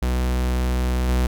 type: tone with level steps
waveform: 45% pulse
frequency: 62.5 Hz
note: B1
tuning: 21 cents sharp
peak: -19 / -17 dBFS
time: 0.02-1.27 s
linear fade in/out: 5 ms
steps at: 1.08 s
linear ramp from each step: 10 ms
effects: none